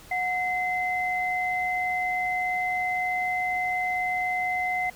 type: tone pair together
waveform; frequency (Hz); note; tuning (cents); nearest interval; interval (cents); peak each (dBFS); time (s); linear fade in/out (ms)
sine; 732.3 / 2058; F#5 / C7; -18 / -29; octave + tritone; 1789; -27; 0.11-4.9; 5
effects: pink hiss -49 dBFS RMS until 4.95 s